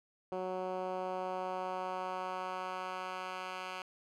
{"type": "tone with band-pass filter sweep", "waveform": "10% pulse", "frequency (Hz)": 185, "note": "F#3", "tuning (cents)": 0, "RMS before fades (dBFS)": -39, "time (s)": [0.32, 3.82], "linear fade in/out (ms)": 2, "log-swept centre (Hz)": [480, 2000], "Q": 1.1, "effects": []}